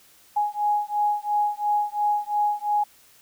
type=beating tone pair; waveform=sine; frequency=830.6 / 833.5 Hz; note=G#5 / G#5; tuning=0 / +6 cents; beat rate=2.9 Hz; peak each=-24 dBFS; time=0.36-2.84 s; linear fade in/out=10 ms; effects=white hiss -55 dBFS RMS until 3.21 s